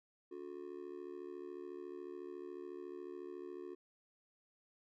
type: tone with amplitude modulation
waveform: triangle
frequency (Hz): 361.1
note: F#4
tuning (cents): -42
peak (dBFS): -39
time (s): 0.31-3.75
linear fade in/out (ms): 10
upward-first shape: sine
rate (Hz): 74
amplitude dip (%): 95
effects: none